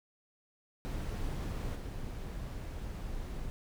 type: noise with level steps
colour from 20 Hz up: brown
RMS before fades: -36 / -40 dBFS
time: 0.85-3.5 s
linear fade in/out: 0 ms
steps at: 1.75 s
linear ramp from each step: 10 ms
effects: none